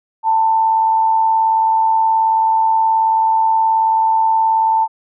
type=tone with amplitude modulation; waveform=sine; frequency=890 Hz; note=A5; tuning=20 cents sharp; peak=-9 dBFS; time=0.23-4.88 s; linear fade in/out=50 ms; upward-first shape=sine; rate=98.7 Hz; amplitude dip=40%; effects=none